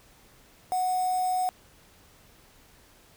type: tone with quantisation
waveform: sine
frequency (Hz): 736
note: F#5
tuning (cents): -9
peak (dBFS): -24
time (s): 0.72-1.49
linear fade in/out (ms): 0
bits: 6
effects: pink hiss -57 dBFS RMS until 3.16 s